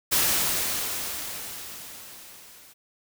white noise with level ramp, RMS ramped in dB -21 to -51 dBFS, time 0.11-2.74 s, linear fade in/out 20 ms, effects none

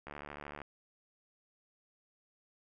click train, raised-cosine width 0.5 ms, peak -29 dBFS, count 41, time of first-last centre 0.07-0.617 s, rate 73.1 Hz, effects none

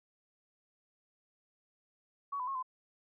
sine tone with pitch steps, 1124 / 1002 / 1086 / 1024 Hz, C#6 / B5 / C#6 / C6, +24 / +25 / -36 / -38 cents, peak -34 dBFS, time 2.32-2.628 s, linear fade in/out 10 ms, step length 77 ms, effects none

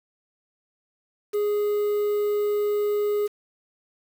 triangle tone with quantisation, 415.1 Hz, G#4, 1 cent flat, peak -19 dBFS, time 1.33-3.28 s, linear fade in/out 20 ms, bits 7, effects none

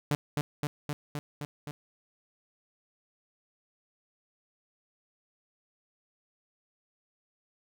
sawtooth tone with echo, 146.83 Hz, D3, in tune, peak -21 dBFS, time 0.11-0.15 s, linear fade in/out 0 ms, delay 260 ms, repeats 6, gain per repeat -2 dB, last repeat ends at 1.71 s, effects none

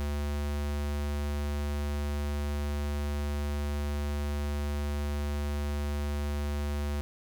square tone, 72.8 Hz, D2, 15 cents flat, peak -30 dBFS, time 0-7.01 s, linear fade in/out 0 ms, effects none

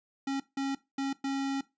square tone bursts at uneven times, 273.2 Hz, C#4, 25 cents flat, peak -30 dBFS, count 4, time 0.27-0.4 / 0.57-0.75 / 0.98-1.13 / 1.24-1.61 s, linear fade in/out 5 ms, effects noise-tail reverb RT60 0.2 s tail -18 dB re dry + resampled to 16000 Hz

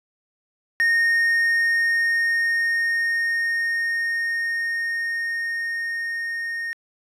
triangle tone with level ramp, 1847 Hz, A#6, 16 cents flat, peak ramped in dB -14 to -24 dBFS, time 0.8-6.73 s, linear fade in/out 0 ms, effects resampled to 32000 Hz

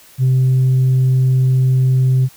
sine tone, 129.8 Hz, C3, 13 cents flat, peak -8 dBFS, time 0.18-2.29 s, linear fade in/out 50 ms, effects tanh soft clip ceiling -8 dBFS + white hiss -45 dBFS RMS until 2.36 s

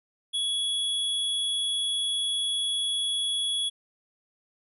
square tone, 3365 Hz, G#7, 22 cents sharp, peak -26 dBFS, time 0.33-3.7 s, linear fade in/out 20 ms, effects resampled to 32000 Hz

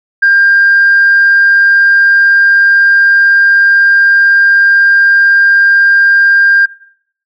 sine tone, 1599 Hz, G6, 34 cents sharp, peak -3 dBFS, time 0.22-6.66 s, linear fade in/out 10 ms, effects noise-tail reverb RT60 0.6 s tail -17 dB re dry + tanh soft clip ceiling 0 dBFS

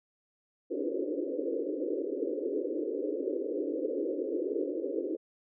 pink band-pass noise, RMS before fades -33 dBFS, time 0.7-5.17 s, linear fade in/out 20 ms, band 280 to 540 Hz, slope 96 dB/octave, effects none

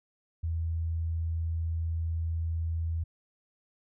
sine tone, 82.2 Hz, E2, 4 cents flat, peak -28 dBFS, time 0.43-3.04 s, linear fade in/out 10 ms, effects none

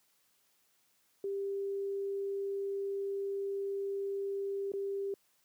sine tone with dropouts, 395.7 Hz, G4, 16 cents sharp, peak -33 dBFS, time 1.24-5.14 s, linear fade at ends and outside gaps 2 ms, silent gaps 4.719-4.736 s, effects white hiss -72 dBFS RMS until 5.44 s + high-pass 100 Hz 12 dB/octave

